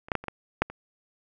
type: clicks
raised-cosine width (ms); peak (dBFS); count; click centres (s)
0.5; -28 / -10 / -10 / -25 / -16 / -6 / -24; 7; 0.085 / 0.118 / 0.153 / 0.24 / 0.283 / 0.62 / 0.7
effects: none